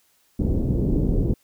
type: low-pass noise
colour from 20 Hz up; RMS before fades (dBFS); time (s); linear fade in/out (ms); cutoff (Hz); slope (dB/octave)
pink; -21; 0.39-1.34; 5; 390; 24
effects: white hiss -63 dBFS RMS until 1.43 s